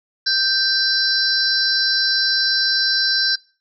sine tone cluster, 1564 / 4057 / 4757 / 5440 Hz, G6 / B7 / D8 / F8, -4 / +46 / +21 / -46 cents, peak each -21 dBFS, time 0.26-3.36 s, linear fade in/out 10 ms, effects noise-tail reverb RT60 0.4 s tail -24 dB re dry

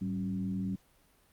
sine tone with frequency modulation, 190 Hz, F#3, 46 cents sharp, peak -31 dBFS, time 0.01-0.76 s, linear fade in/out 10 ms, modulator 85.5 Hz, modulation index 0.71, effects pink hiss -66 dBFS RMS until 1.32 s + Opus 48 kbps

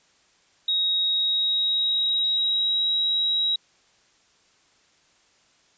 sine tone with pitch glide, 3780 to 3846 Hz, A#7 to B7, +23 to -47 cents, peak -20 dBFS, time 0.68-3.56 s, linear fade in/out 5 ms, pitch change +30 cents, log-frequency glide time 1-2.9 s, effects white hiss -61 dBFS RMS until 5.77 s + resampled to 16000 Hz

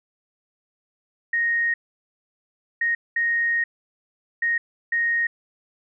sine tone bursts at uneven times, 1864.7 Hz, A#6, in tune, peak -19 dBFS, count 5, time 1.33-1.74 / 2.81-2.95 / 3.16-3.64 / 4.42-4.58 / 4.92-5.27 s, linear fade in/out 5 ms, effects none

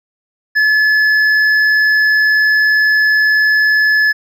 triangle tone with hard clipping, 1719 Hz, A6, 41 cents flat, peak -10 dBFS, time 0.55-4.13 s, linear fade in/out 20 ms, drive 8 dB, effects none

